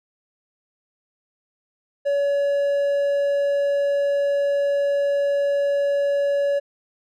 triangle tone, 566 Hz, C#5, 36 cents sharp, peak -16 dBFS, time 2.05-6.6 s, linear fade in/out 20 ms, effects none

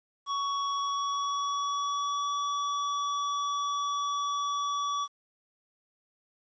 square tone with pitch glide, 1120 to 1144.2 Hz, C#6 to D6, +18 to -45 cents, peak -29 dBFS, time 0.26-5.08 s, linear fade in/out 50 ms, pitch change +37 cents, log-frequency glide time 0.67-2.32 s, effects resampled to 16000 Hz + 10-bit

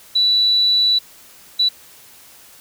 sine tone bursts at uneven times, 3951 Hz, B7, in tune, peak -12 dBFS, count 2, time 0.15-0.99 / 1.59-1.69 s, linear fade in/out 10 ms, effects white hiss -45 dBFS RMS until 2.6 s

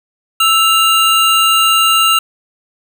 square tone pair together, 1318.5 / 2797 Hz, E6 / F7, 0 / +2 cents, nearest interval octave + minor second, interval 1302 cents, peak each -12 dBFS, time 0.4-2.19 s, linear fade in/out 5 ms, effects none

